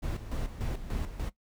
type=noise with tremolo; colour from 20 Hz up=brown; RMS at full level=-32 dBFS; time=0.02-1.3 s; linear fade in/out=20 ms; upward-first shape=square; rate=3.4 Hz; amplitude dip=65%; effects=noise-tail reverb RT60 0.1 s tail -17 dB re dry